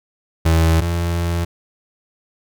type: tone pair in turn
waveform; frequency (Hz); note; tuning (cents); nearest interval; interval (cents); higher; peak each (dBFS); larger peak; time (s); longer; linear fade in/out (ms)
35% pulse; 81.7 / 85.34; E2 / F2; -15 / -39; minor second; 76; second; -10 / -16; first; 0.45-0.81 / 0.81-1.45; second; 10
effects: none